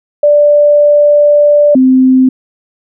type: tone pair in turn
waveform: sine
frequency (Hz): 587.3 / 259.1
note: D5 / C4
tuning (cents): 0 / -17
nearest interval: octave + major second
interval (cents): 1417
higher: first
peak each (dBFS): -3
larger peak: neither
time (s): 0.23-1.75 / 1.75-2.29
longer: first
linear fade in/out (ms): 5
effects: none